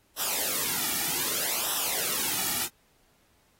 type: noise with flanger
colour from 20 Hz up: white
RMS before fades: -29 dBFS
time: 0.16-2.69 s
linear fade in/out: 50 ms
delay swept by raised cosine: 0.44 to 1.94 ms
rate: 0.64 Hz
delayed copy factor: -0.75
effects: pink hiss -66 dBFS RMS until 3.59 s + AAC 48 kbps